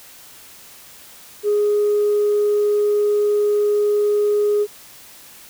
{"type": "tone", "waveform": "sine", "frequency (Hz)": 415.3, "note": "G#4", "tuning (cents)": 0, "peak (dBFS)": -13, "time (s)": [1.43, 4.67], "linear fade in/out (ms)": 50, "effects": ["tanh soft clip ceiling -11 dBFS", "white hiss -43 dBFS RMS until 5.49 s"]}